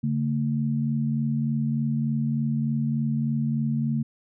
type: tone pair together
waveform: sine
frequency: 142.15 / 225.5 Hz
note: C#3 / A3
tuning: +44 / +43 cents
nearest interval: minor sixth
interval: 799 cents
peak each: -25 dBFS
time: 0.03-4.03 s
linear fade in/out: 10 ms
effects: none